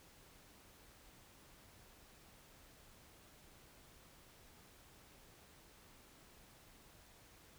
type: silence
effects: pink hiss -63 dBFS RMS until 7.58 s